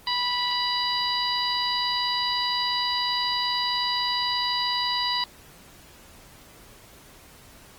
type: harmonic tone with a mistuned harmonic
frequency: 983 Hz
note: B5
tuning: 8 cents flat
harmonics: 1 / 2 / 3 / 4 / 5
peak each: -28 / -33 / -32 / -28 / -29 dBFS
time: 0.07-5.24 s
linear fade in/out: 2 ms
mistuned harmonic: 5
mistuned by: -39 cents
effects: pink hiss -50 dBFS RMS until 7.78 s + Opus 24 kbps